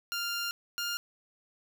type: tone pair in turn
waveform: 15% pulse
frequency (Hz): 1396.9 / 1405.8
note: F6 / F6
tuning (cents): 0 / +11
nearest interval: unison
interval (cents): 11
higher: second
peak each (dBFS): -25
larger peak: neither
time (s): 0.12-0.51 / 0.78-0.97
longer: first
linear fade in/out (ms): 0
effects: none